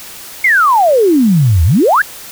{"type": "exponential two-way sweep", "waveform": "sine", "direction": "down then up", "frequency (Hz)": [2217, 76.1, 1785], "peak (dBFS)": -6, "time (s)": [0.44, 2.02], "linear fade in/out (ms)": 5, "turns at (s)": 1.64, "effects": ["white hiss -31 dBFS RMS until 2.31 s"]}